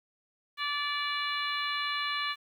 harmonic tone, 581 Hz, D5, 19 cents flat, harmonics 2 / 3 / 4 / 5 / 6 / 7, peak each -34 / -36 / -37 / -38 / -39 / -39 dBFS, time 0.57-2.36 s, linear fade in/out 50 ms, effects 10-bit

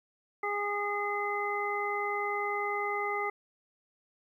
harmonic tone, 410 Hz, G#4, 22 cents flat, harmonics 1 / 2 / 3 / 5, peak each -35 / -35 / -35 / -35 dBFS, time 0.43-3.3 s, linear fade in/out 5 ms, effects 11-bit

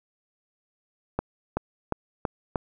accelerating click train, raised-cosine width 1 ms, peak -11 dBFS, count 5, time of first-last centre 1.19-2.558 s, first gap 380 ms, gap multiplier 0.93, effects none

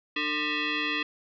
sine tone with frequency modulation, 299.5 Hz, D4, 34 cents sharp, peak -26 dBFS, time 0.16-1.03 s, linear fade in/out 5 ms, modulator 752 Hz, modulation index 4.3, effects none

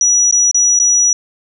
sine tone with dropouts, 5850 Hz, F#8, 21 cents flat, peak -8 dBFS, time 0.01-1.13 s, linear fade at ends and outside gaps 1 ms, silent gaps 0.311-0.325 / 0.513-0.545 / 0.79-0.799 s, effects none

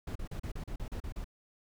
brown noise bursts, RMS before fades -38 dBFS, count 10, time 0.07-1.244 s, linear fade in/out 5 ms, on 85 ms, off 36 ms, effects none

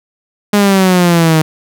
sawtooth exponential sweep, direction down, 207.7 to 155.56 Hz, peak -3 dBFS, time 0.53-1.42 s, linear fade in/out 5 ms, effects none

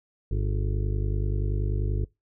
harmonic tone with a mistuned harmonic, 50.4 Hz, G1, 49 cents sharp, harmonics 1 / 2 / 3 / 5 / 6 / 7 / 8 / 9, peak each -25 / -28 / -37 / -44 / -45 / -39 / -46 / -42 dBFS, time 0.31-2.05 s, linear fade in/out 5 ms, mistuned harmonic 9, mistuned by -70 cents, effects noise-tail reverb RT60 0.2 s tail -23 dB re dry

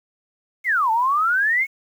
sine exponential two-way sweep, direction down then up, 2234 to 867 to 2234 Hz, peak -16 dBFS, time 0.64-1.67 s, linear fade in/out 50 ms, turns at 0.91 s, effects 8-bit

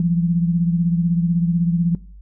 sine beating tone pair, 169.6 / 185.6 Hz, E3 / F#3, +50 / +6 cents, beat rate 16 Hz, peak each -16 / -23 dBFS, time 0-1.95 s, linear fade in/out 2 ms, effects noise-tail reverb RT60 0.4 s tail -20 dB re dry + added 50 Hz sine -38 dBFS peak until 2.21 s

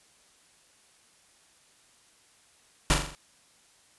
pink noise with echo, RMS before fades -21 dBFS, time 2.9-2.94 s, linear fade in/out 0 ms, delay 42 ms, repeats 5, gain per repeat -5 dB, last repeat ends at 3.15 s, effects white hiss -61 dBFS RMS until 3.98 s + resampled to 24000 Hz

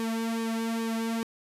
sawtooth tone with flanger, 226.9 Hz, A#3, 47 cents flat, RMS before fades -30 dBFS, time 0-1.23 s, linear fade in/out 0 ms, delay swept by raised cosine 1.4 to 2.9 ms, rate 2.4 Hz, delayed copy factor -0.8, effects resampled to 32000 Hz

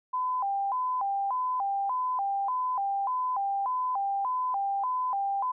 sine tone with vibrato, 895 Hz, A5, 29 cents sharp, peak -26 dBFS, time 0.13-5.52 s, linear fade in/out 10 ms, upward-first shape square, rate 1.7 Hz, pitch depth 210 cents each way, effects none

